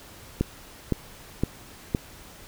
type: click train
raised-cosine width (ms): 3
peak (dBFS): -9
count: 4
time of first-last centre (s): 0.41-1.948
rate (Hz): 1.95
effects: pink hiss -47 dBFS RMS until 2.47 s